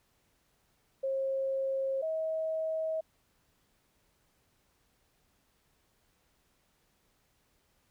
sine tone pair in turn, 537 / 638.6 Hz, C5 / D#5, +45 / +45 cents, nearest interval minor third, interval 300 cents, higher second, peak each -29 / -30 dBFS, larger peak first, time 1.03-2.02 / 2.02-3.01 s, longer neither, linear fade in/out 10 ms, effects pink hiss -72 dBFS RMS until 7.9 s

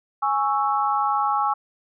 sine chord, C# minor, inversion second, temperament equal, 830.6 / 1108.7 / 1318.5 Hz, G#5 / C#6 / E6, 0 / 0 / 0 cents, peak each -22 / -24 / -25 dBFS, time 0.22-1.54 s, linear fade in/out 10 ms, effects none

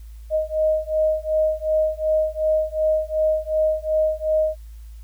sine beating tone pair, 622.3 / 625 Hz, D#5 / D#5, 0 / +8 cents, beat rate 2.7 Hz, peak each -21 dBFS, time 0.3-4.57 s, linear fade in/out 50 ms, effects added 55 Hz sine -36 dBFS peak until 5.03 s + white hiss -59 dBFS RMS until 5.03 s

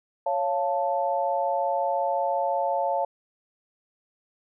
sine chord, Db augmented, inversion none, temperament equal with one note detuned, 554.4 / 694.4 / 880 Hz, Db5 / F5 / A5, 0 / -10 / 0 cents, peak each -27 dBFS, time 0.26-3.05 s, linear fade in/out 5 ms, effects none

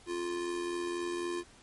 square tone with amplitude modulation, 349.2 Hz, F4, in tune, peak -31 dBFS, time 0.06-1.44 s, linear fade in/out 50 ms, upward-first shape sine, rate 83.9 Hz, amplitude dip 55%, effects pink hiss -58 dBFS RMS until 1.62 s + MP3 48 kbps

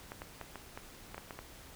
clicks, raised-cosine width 0.5 ms, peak -27 dBFS, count 9, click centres 0.119 / 0.219 / 0.413 / 0.557 / 0.775 / 1.145 / 1.18 / 1.308 / 1.39 s, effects pink hiss -53 dBFS RMS until 1.75 s

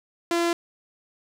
sawtooth tone, 340.9 Hz, F4, 42 cents flat, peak -17 dBFS, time 0.31-0.53 s, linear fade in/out 2 ms, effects low-pass 9000 Hz 12 dB/octave + 8-bit

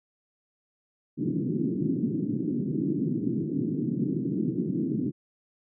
white band-pass noise, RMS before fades -28 dBFS, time 1.17-5.12 s, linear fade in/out 50 ms, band 130 to 340 Hz, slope 48 dB/octave, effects none

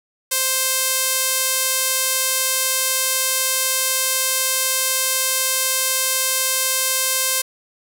sawtooth tone with band-pass filter, 524 Hz, C5, 2 cents sharp, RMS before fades -20 dBFS, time 0.31-7.42 s, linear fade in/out 10 ms, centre 11000 Hz, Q 0.88, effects none

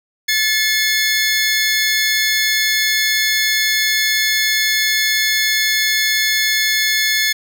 20% pulse tone pair together, 1737 / 2161 Hz, A6 / C#7, -23 / -45 cents, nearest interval major third, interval 378 cents, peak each -12 dBFS, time 0.28-7.33 s, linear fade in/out 10 ms, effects none

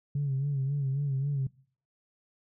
sine tone with vibrato, 138.59 Hz, C#3, in tune, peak -25 dBFS, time 0.15-1.47 s, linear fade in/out 5 ms, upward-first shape sine, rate 3.7 Hz, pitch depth 73 cents each way, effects noise-tail reverb RT60 0.5 s tail -22 dB re dry + tanh soft clip ceiling -23 dBFS

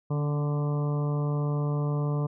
harmonic tone with a mistuned harmonic, 146.8 Hz, D3, in tune, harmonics 1 / 2 / 3 / 4 / 5 / 6 / 7 / 8, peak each -25 / -37 / -36 / -40 / -45 / -47 / -42 / -45 dBFS, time 0.1-2.27 s, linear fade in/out 10 ms, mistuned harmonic 2, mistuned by -30 cents, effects none

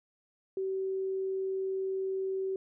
sine tone, 382.5 Hz, G4, 42 cents flat, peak -30 dBFS, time 0.57-2.56 s, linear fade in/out 2 ms, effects none

